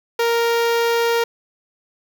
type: tone with notch filter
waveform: sawtooth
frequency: 466.2 Hz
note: A#4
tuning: in tune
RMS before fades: -18 dBFS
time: 0.19-1.24 s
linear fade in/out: 5 ms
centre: 8700 Hz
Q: 1.2
effects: none